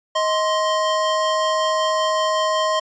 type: tone pair together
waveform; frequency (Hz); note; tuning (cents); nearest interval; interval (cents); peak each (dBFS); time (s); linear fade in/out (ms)
square; 629 / 1050.1; D#5 / C6; +19 / +6; major sixth; 887; -21; 0.15-2.8; 10
effects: resampled to 16000 Hz